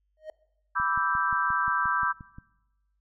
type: tone with exponential growth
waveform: triangle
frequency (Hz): 622.3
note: D#5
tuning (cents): 0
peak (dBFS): -30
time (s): 0.17-0.3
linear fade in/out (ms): 2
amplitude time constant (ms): 28
type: chord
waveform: sine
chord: E minor seventh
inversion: second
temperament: equal with one note detuned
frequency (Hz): 987.8 / 1168.6 / 1318.5 / 1568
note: B5 / D6 / E6 / G6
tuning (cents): 0 / -9 / 0 / 0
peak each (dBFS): -30 / -29 / -30 / -28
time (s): 0.75-2.13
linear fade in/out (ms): 20
type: click train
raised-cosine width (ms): 5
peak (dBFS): -30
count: 10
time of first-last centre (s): 0.8-2.385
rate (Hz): 5.68
effects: noise-tail reverb RT60 1.0 s tail -22 dB re dry + added 50 Hz sine -70 dBFS peak until 3 s